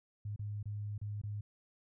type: tone with dropouts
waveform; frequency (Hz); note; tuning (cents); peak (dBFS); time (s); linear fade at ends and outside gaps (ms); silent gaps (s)
sine; 103.83; G#2; 0; -37; 0.25-1.41; 5; 0.362-0.392 / 0.629-0.656 / 0.98-1.014 / 1.216-1.235
effects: none